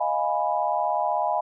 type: chord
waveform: sine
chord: F half-diminished seventh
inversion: third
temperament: equal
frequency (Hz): 622.3 / 698.5 / 830.6 / 987.8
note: Eb5 / F5 / Ab5 / Cb6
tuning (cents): 0 / 0 / 0 / 0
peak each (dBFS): -28 / -27 / -26 / -28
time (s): 0-1.41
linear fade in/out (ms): 10
effects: none